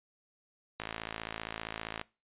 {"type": "click train", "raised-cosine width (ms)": 0.3, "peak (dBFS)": -20, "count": 68, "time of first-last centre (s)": [0.8, 2.014], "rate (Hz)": 55.2, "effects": ["noise-tail reverb RT60 0.3 s tail -22 dB re dry", "resampled to 8000 Hz"]}